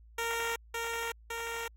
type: tone with echo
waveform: 10% pulse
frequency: 462.5 Hz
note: A#4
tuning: 14 cents flat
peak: -23 dBFS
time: 0.18-0.56 s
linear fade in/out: 5 ms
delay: 560 ms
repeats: 2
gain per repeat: -2 dB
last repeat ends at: 1.68 s
effects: added 56 Hz sine -53 dBFS peak until 1.76 s + AAC 48 kbps